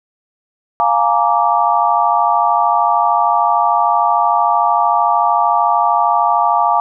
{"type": "chord", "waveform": "sine", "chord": "Bb dominant seventh", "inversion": "second", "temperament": "just", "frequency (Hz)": [699.2, 839.1, 932.3, 1165.4], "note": ["F5", "Ab5", "Bb5", "D6"], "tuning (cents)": [2, 18, 0, -14], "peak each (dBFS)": -16, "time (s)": [0.8, 6.8], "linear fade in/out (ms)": 0, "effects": []}